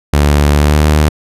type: tone with pitch glide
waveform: sawtooth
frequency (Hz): 73 to 75.84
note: D2 to D#2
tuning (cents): -10 to -44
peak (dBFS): -3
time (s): 0.13-1.09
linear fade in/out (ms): 5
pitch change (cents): +66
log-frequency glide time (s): 0.53-0.85
effects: resampled to 32000 Hz